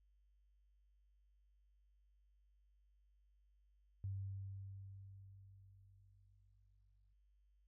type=tone with exponential decay; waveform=sine; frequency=97.4 Hz; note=G2; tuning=11 cents flat; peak=-40 dBFS; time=4.04-7.13 s; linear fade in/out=0 ms; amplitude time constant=670 ms; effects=noise-tail reverb RT60 0.7 s tail -24 dB re dry + added 50 Hz sine -70 dBFS peak until 7.67 s